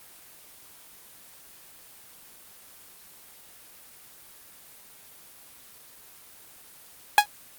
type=tone with exponential decay; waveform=sawtooth; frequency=830.6 Hz; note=G#5; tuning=in tune; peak=-5 dBFS; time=7.18-7.26 s; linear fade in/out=1 ms; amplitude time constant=17 ms; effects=white hiss -50 dBFS RMS until 7.58 s + Opus 24 kbps